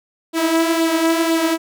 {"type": "tone with flanger", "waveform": "sawtooth", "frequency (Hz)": 327.8, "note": "E4", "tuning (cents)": -10, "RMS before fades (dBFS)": -17, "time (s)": [0.33, 1.58], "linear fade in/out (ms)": 50, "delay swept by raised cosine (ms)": [0.24, 6.24], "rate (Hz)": 2, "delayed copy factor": 0.5, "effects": []}